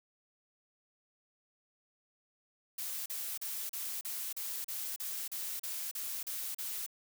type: noise bursts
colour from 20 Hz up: blue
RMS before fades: -39 dBFS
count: 13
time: 2.78-6.864 s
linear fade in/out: 5 ms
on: 280 ms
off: 37 ms
effects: none